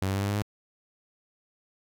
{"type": "tone with pitch steps", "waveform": "sawtooth", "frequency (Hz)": [95.5, 97.11, 98.75, 100.42, 102.12, 103.84], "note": ["G2", "G2", "G2", "G2", "G#2", "G#2"], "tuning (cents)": [-45, -16, 13, 42, -29, 0], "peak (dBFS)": -22, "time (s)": [0.02, 0.422], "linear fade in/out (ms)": 0, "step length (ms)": 67, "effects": []}